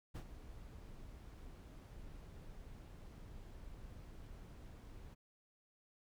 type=noise with ADSR envelope; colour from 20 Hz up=brown; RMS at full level=-42 dBFS; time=0.14-5.15 s; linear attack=22 ms; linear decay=72 ms; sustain=-11 dB; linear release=18 ms; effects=none